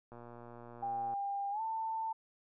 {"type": "click train", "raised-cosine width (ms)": 1, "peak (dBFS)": -37, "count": 122, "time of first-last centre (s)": [0.12, 1.137], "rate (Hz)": 119}
{"type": "tone with pitch glide", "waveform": "sine", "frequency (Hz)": [799, 891.7], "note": ["G5", "A5"], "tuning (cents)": [33, 23], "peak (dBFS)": -34, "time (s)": [0.82, 2.13], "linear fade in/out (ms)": 10, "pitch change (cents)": 190, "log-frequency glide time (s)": [1.51, 1.61]}
{"effects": []}